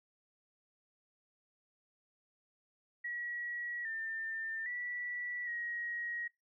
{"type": "tone with pitch steps", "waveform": "sine", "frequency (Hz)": [1920, 1796, 1953, 1893], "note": ["B6", "A6", "B6", "A#6"], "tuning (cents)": [-49, 35, -20, 26], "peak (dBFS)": -37, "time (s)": [3.04, 6.28], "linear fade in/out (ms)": 10, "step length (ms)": 810, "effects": ["noise-tail reverb RT60 0.2 s tail -21 dB re dry"]}